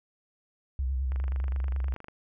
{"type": "tone with vibrato", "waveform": "sine", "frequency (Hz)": 65.8, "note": "C2", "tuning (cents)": 10, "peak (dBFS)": -26, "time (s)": [0.79, 1.94], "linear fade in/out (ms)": 0, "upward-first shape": "square", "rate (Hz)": 9.5, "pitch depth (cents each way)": 65}
{"type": "click train", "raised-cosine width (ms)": 0.5, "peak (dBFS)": -29, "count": 25, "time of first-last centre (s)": [1.12, 2.084], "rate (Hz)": 24.9}
{"effects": []}